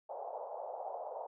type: band-pass noise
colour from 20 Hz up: white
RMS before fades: -43 dBFS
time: 0.09-1.27 s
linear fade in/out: 10 ms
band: 510 to 850 Hz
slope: 48 dB/octave
effects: none